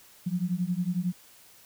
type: beating tone pair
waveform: sine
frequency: 173.3 / 184.3 Hz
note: F3 / F#3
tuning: -13 / -7 cents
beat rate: 11 Hz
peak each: -29 dBFS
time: 0.26-1.13 s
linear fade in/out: 10 ms
effects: white hiss -55 dBFS RMS until 1.65 s